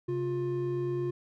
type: tone pair together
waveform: triangle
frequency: 134.2 / 354 Hz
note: C3 / F4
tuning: +44 / +23 cents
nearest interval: octave + perfect fourth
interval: 1679 cents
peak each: -32 / -28 dBFS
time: 0.08-1.11 s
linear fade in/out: 10 ms
effects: none